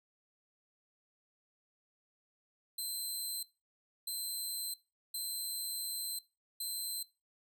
15% pulse tone bursts at uneven times, 4095 Hz, C8, 38 cents flat, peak -30 dBFS, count 4, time 2.78-3.43 / 4.07-4.74 / 5.14-6.19 / 6.6-7.03 s, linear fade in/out 5 ms, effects noise-tail reverb RT60 0.3 s tail -20 dB re dry

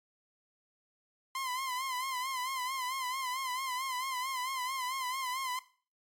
sawtooth tone with vibrato, 1034 Hz, C6, 21 cents flat, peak -30 dBFS, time 1.35-5.59 s, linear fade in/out 2 ms, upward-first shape sine, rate 4.5 Hz, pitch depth 74 cents each way, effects noise-tail reverb RT60 0.4 s tail -17 dB re dry + MP3 64 kbps

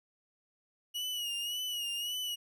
40% pulse tone with vibrato, 2900 Hz, F#7, 35 cents flat, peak -33 dBFS, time 0.94-2.36 s, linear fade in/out 20 ms, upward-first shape sine, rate 1.8 Hz, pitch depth 60 cents each way, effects none

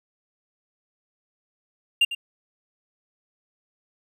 triangle tone with echo, 2794 Hz, F7, in tune, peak -13 dBFS, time 2.01-2.05 s, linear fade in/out 5 ms, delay 100 ms, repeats 1, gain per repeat -13 dB, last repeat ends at 2.15 s, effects none

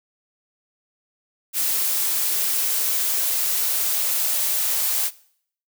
blue noise with high-pass filter sweep, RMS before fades -22 dBFS, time 1.53-5.11 s, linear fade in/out 50 ms, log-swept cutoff 320 to 590 Hz, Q 2, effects noise-tail reverb RT60 0.6 s tail -20 dB re dry

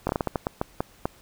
slowing click train, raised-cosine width 1 ms, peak -10 dBFS, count 11, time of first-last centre 0.07-1.055 s, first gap 22 ms, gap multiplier 1.31, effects pink hiss -55 dBFS RMS until 1.21 s

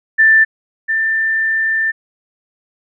sine tone pair in turn, 1772 / 1783.3 Hz, A6 / A6, +12 / +23 cents, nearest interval unison, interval 11 cents, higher second, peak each -6 / -13 dBFS, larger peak first, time 0.18-0.45 / 0.88-1.92 s, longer second, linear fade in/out 20 ms, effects none

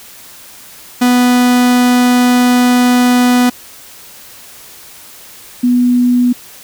45% pulse / sine tone pair in turn, 247 / 245.8 Hz, B3 / B3, 0 / -8 cents, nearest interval unison, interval 8 cents, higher first, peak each -7 dBFS, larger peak neither, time 1.01-3.5 / 5.63-6.33 s, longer first, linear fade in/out 10 ms, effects white hiss -36 dBFS RMS until 6.63 s

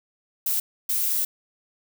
violet noise bursts at uneven times, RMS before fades -24 dBFS, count 2, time 0.46-0.6 / 0.89-1.25 s, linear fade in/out 5 ms, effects none

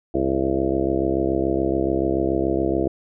harmonic tone with a mistuned harmonic, 67 Hz, C2, 42 cents sharp, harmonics 1 / 2 / 3 / 4 / 5 / 6 / 7 / 8 / 9 / 10, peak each -30 / -32 / -32 / -29 / -22 / -26 / -29 / -32 / -33 / -29 dBFS, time 0.14-2.88 s, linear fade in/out 5 ms, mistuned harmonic 9, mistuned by -31 cents, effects none

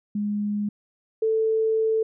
sine tone pair in turn, 207 / 442.3 Hz, G#3 / A4, -5 / +9 cents, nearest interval octave + minor second, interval 1314 cents, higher second, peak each -23 / -19 dBFS, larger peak second, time 0.15-0.69 / 1.22-2.03 s, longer second, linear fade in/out 5 ms, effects none

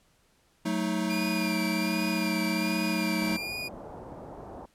square chord, D# diminished, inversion first, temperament equal with one note detuned, 185 / 220 / 315.3 Hz, F#3 / A3 / D#4, 0 / 0 / +23 cents, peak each -32 dBFS, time 0.65-3.37 s, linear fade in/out 10 ms
30% pulse tone with vibrato, 2391 Hz, D7, 30 cents sharp, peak -30 dBFS, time 1.09-3.69 s, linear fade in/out 20 ms, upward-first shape sine, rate 1.3 Hz, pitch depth 48 cents each way
white low-pass noise, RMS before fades -43 dBFS, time 3.21-4.66 s, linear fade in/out 10 ms, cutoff 840 Hz, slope 24 dB/octave
effects pink hiss -66 dBFS RMS until 4.74 s + low-pass 12000 Hz 12 dB/octave

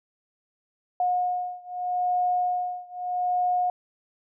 sine beating tone pair, 721 / 721.8 Hz, F#5 / F#5, -45 / -43 cents, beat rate 0.8 Hz, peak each -26 / -27 dBFS, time 1-3.7 s, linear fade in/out 2 ms, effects none

